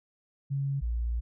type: tone pair in turn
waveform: sine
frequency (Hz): 138.59 / 58.27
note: C#3 / A#1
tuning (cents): 0 / 0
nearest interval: octave + minor third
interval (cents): 1500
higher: first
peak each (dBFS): -27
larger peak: neither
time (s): 0.5-0.81 / 0.81-1.21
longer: second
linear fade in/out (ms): 20
effects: none